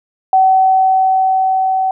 sine tone with level ramp, 759 Hz, F#5, 44 cents sharp, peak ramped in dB -6 to -12 dBFS, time 0.33-1.91 s, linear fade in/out 2 ms, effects none

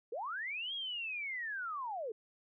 sine linear two-way sweep, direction up then down, 408.9 to 3322 to 408.9 Hz, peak -37 dBFS, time 0.12-2.12 s, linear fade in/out 5 ms, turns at 0.74 s, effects none

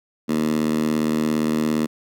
10% pulse tone with high-pass filter, 77.4 Hz, D#2, 9 cents flat, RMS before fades -21 dBFS, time 0.28-1.87 s, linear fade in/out 20 ms, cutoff 230 Hz, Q 3.1, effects none

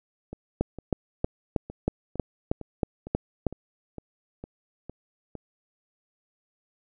two click trains, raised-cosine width 2 ms, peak -10 / -24 dBFS, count 10 / 12, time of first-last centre 0.61-3.467 / 0.33-5.353 s, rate 3.15 / 2.19 Hz, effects none

